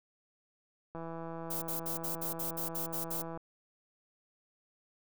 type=click train; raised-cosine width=1 ms; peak=-29 dBFS; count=401; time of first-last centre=0.95-3.374 s; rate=165 Hz
type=noise bursts; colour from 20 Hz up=violet; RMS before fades=-37 dBFS; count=10; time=1.5-3.222 s; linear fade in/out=10 ms; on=120 ms; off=58 ms
effects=none